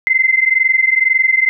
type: tone pair together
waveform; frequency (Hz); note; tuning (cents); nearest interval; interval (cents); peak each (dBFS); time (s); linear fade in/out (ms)
sine; 2059 / 2081; C7 / C7; -28 / -10; unison; 18; -13; 0.07-1.49; 0
effects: none